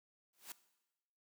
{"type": "noise with exponential growth", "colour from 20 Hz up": "white", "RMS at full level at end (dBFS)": -44, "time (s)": [0.33, 0.52], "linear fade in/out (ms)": 2, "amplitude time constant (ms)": 41, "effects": ["noise-tail reverb RT60 1.0 s tail -17 dB re dry", "high-pass 200 Hz 12 dB/octave"]}